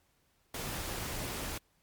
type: noise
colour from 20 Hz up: pink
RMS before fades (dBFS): -38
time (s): 0.54-1.58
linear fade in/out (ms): 5
effects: pink hiss -72 dBFS RMS until 1.82 s + MP3 96 kbps